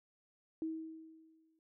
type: tone with exponential decay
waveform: sine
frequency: 320.6 Hz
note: E4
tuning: 48 cents flat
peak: -34 dBFS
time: 0.62-1.59 s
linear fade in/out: 1 ms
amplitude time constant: 210 ms
effects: none